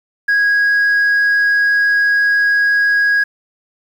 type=tone; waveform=sine; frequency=1651 Hz; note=G#6; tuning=11 cents flat; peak=-8 dBFS; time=0.28-3.24 s; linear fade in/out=10 ms; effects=tanh soft clip ceiling -9 dBFS + 7-bit